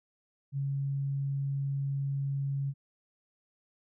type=tone; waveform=sine; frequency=138.59 Hz; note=C#3; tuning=in tune; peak=-29 dBFS; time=0.52-2.74 s; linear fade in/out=50 ms; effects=none